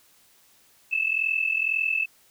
sine tone pair together, 2603 / 2645 Hz, E7 / E7, -22 / +5 cents, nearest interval unison, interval 27 cents, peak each -25 dBFS, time 0.91-2.06 s, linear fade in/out 20 ms, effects white hiss -59 dBFS RMS until 2.3 s

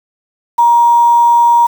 sine tone with quantisation, 945 Hz, A#5, 23 cents sharp, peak -5 dBFS, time 0.58-1.67 s, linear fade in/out 10 ms, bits 5, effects none

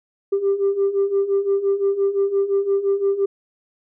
sine beating tone pair, 392 / 397.8 Hz, G4 / G4, 0 / +25 cents, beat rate 5.8 Hz, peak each -21 / -17 dBFS, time 0.32-3.26 s, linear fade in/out 10 ms, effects tanh soft clip ceiling -12 dBFS

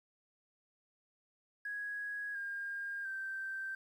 triangle tone with pitch steps, 1661.2 / 1611.1 / 1562.5 Hz, G#6 / G6 / G6, 0 / +47 / -6 cents, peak -34 dBFS, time 1.65-3.75 s, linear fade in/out 5 ms, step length 700 ms, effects tanh soft clip ceiling -36 dBFS + 12-bit

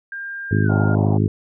sine tone with pitch glide, 1600 to 1409.1 Hz, G6 to F6, +35 to +15 cents, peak -27 dBFS, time 0.12-0.95 s, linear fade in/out 2 ms, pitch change -220 cents, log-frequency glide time 0.63-0.71 s
harmonic tone, 52 Hz, G#1, 3 cents sharp, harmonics 2 / 3 / 4 / 5 / 6 / 7 / 8, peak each -17 / -21 / -23 / -25 / -27 / -28 / -29 dBFS, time 0.51-1.28 s, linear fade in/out 5 ms
pink band-pass noise, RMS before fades -29 dBFS, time 0.69-1.18 s, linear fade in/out 10 ms, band 560 to 860 Hz, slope 48 dB/octave
effects none

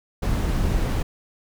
brown noise, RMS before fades -22 dBFS, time 0.22-1.03 s, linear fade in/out 10 ms, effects none

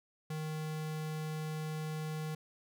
square tone, 155.56 Hz, D#3, in tune, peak -37 dBFS, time 0.3-2.35 s, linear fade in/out 5 ms, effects none

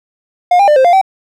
triangle tone with pitch steps, 713 / 801 / 597 / 524 / 698 / 768 Hz, F5 / G5 / D5 / C5 / F5 / G5, +36 / +37 / +28 / +2 / -1 / -36 cents, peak -3 dBFS, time 0.51-1.014 s, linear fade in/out 5 ms, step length 84 ms, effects none

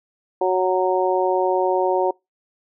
harmonic tone, 185 Hz, F#3, in tune, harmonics 2 / 3 / 4 / 5, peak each -20 / -22 / -23 / -24 dBFS, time 0.41-2.11 s, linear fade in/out 5 ms, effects noise-tail reverb RT60 0.2 s tail -25 dB re dry

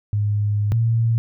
sine tone pair in turn, 103.83 / 114.67 Hz, G#2 / A#2, 0 / -28 cents, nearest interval major second, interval 172 cents, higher second, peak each -17 / -15 dBFS, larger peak second, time 0.13-0.72 / 0.72-1.18 s, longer first, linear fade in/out 0 ms, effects none

